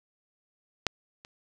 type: clicks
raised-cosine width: 0.2 ms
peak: -7 / -29 dBFS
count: 2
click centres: 0.867 / 1.249 s
effects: none